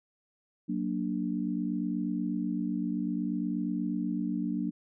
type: chord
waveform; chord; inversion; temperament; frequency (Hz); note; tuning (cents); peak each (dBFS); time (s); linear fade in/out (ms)
sine; Gb augmented; none; equal; 185 / 233.1 / 293.7; Gb3 / Bb3 / D4; 0 / 0 / 0; -33; 0.68-4.71; 20
effects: none